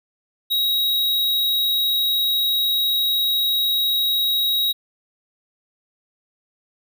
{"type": "tone", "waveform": "square", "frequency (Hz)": 3817, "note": "A#7", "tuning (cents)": 40, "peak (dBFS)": -18, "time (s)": [0.5, 4.73], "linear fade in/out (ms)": 20, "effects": []}